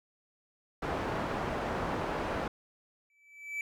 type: low-pass noise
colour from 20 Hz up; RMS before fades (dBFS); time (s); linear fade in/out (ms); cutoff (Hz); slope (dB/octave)
white; -34; 0.82-2.48; 5; 960; 12
type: tone with exponential growth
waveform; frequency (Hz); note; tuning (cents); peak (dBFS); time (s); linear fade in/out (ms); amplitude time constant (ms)
triangle; 2309; D7; -30; -29; 3.1-3.61; 1; 110
effects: none